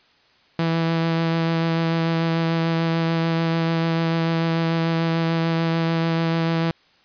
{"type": "tone with vibrato", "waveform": "sawtooth", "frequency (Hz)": 164.81, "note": "E3", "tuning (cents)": 0, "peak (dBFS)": -15, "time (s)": [0.59, 6.71], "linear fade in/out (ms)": 2, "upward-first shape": "sine", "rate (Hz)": 6.8, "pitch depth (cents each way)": 11, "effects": ["white hiss -57 dBFS RMS until 7.04 s", "resampled to 11025 Hz"]}